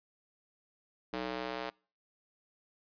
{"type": "tone with high-pass filter sweep", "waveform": "square", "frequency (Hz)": 62.5, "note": "B1", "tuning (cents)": 21, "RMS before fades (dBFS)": -38, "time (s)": [1.13, 1.7], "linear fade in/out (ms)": 5, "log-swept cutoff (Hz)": [320, 540], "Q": 1, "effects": ["noise-tail reverb RT60 0.4 s tail -26 dB re dry", "resampled to 11025 Hz"]}